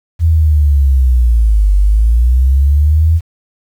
sine linear two-way sweep, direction down then up, 83.5 to 48 to 83.5 Hz, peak -6 dBFS, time 0.19-3.21 s, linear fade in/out 50 ms, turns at 1.75 s, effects 7-bit

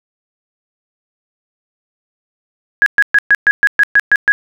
sine tone bursts, 1661.2 Hz, G#6, in tune, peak -5 dBFS, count 10, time 2.82-4.32 s, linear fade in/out 0 ms, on 42 ms, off 120 ms, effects none

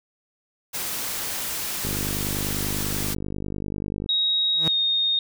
white noise, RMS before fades -29 dBFS, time 0.73-3.15 s, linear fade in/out 20 ms
click train, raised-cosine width 3 ms, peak -17 dBFS, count 112, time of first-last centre 1.85-4.061 s, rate 50.2 Hz
sine tone with pitch glide, 3787 to 3696 Hz, A#7 to A#7, +27 to -16 cents, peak -19 dBFS, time 4.09-5.19 s, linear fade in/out 2 ms, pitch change -43 cents, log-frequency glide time 4.64-4.74 s
sawtooth tone with exponential growth, 160.6 Hz, E3, 45 cents flat, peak -18 dBFS, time 4.53-4.68 s, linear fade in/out 0 ms, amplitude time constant 32 ms
effects none

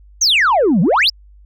sine exponential two-way sweep, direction down then up, 6645 to 156.3 to 5530 Hz, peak -8 dBFS, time 0.21-1.1 s, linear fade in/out 10 ms, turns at 0.81 s, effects tanh soft clip ceiling -8 dBFS + added 50 Hz sine -41 dBFS peak until 1.45 s

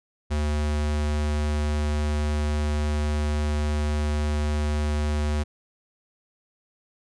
square tone, 74.7 Hz, D2, 30 cents sharp, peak -23 dBFS, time 0.3-5.44 s, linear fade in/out 20 ms, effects resampled to 22050 Hz

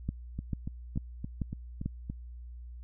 two click trains, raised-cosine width 5 ms, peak -19 / -23 dBFS, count 5 / 7, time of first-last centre 0.09-1.86 / 0.39-2.099 s, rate 2.26 / 3.51 Hz, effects added 60 Hz sine -42 dBFS peak until 2.83 s

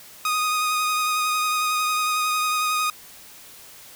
sawtooth tone with vibrato, 1243 Hz, D#6, 2 cents flat, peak -17 dBFS, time 0.25-2.9 s, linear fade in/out 2 ms, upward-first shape sine, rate 11 Hz, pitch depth 17 cents each way, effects white hiss -45 dBFS RMS until 3.95 s

